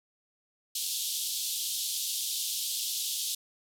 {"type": "band-pass noise", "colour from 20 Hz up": "pink", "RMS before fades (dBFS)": -33, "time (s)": [0.75, 3.35], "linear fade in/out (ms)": 5, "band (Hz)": [3200, 15000], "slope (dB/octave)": 48, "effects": []}